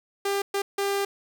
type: tone bursts at uneven times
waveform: sawtooth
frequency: 398.4 Hz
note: G4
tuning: 28 cents sharp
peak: -20 dBFS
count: 3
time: 0.25-0.42 / 0.54-0.62 / 0.78-1.05 s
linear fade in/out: 5 ms
effects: 8-bit